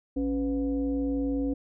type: tone with frequency modulation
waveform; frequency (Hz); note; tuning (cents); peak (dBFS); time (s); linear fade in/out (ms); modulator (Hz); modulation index
sine; 277.2; C#4; 0; -25; 0.16-1.54; 10; 222; 0.69
effects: none